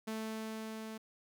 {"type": "tone with level ramp", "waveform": "sawtooth", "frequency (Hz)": 220, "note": "A3", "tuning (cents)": 0, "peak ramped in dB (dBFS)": [-33, -39], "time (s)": [0.07, 0.98], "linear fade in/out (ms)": 10, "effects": []}